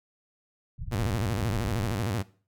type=low-pass noise; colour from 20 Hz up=pink; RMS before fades=-36 dBFS; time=0.78-2.02 s; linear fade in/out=10 ms; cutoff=150 Hz; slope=48 dB/octave
type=tone with vibrato; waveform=sawtooth; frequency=106.2 Hz; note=G#2; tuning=39 cents sharp; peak=-23 dBFS; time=0.91-2.23 s; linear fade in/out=20 ms; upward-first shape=square; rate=13 Hz; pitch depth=190 cents each way
effects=noise-tail reverb RT60 0.4 s tail -19 dB re dry